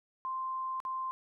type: tone with dropouts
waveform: sine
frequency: 1045 Hz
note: C6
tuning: 2 cents flat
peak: -33 dBFS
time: 0.25-1.11 s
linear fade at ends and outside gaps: 0 ms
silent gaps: 0.802-0.851 s
effects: none